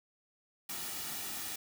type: noise with comb filter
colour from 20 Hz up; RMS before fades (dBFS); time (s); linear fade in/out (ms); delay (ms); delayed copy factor
white; -40; 0.69-1.56; 5; 1.9; -0.5
effects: none